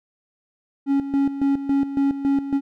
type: tone with tremolo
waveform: triangle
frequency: 277.2 Hz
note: C#4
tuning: in tune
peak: -14 dBFS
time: 0.86-2.61 s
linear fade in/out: 50 ms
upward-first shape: square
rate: 3.6 Hz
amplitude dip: 70%
effects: none